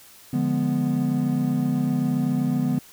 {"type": "chord", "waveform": "triangle", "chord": "D diminished seventh", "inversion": "none", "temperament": "equal", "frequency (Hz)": [146.83, 174.61, 207.7, 246.9], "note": ["D3", "F3", "Ab3", "Cb4"], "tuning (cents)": [0, 0, 0, 0], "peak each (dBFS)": [-24, -26, -27, -21], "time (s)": [0.33, 2.79], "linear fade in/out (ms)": 5, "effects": ["white hiss -49 dBFS RMS until 2.92 s"]}